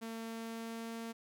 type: tone with pitch glide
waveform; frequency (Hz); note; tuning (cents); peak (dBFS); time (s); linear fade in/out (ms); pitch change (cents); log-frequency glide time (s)
sawtooth; 226.4 to 228.4; A3 to A#3; +50 to -35; -37; 0.01-1.13; 20; +15; 0.18-0.95
effects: none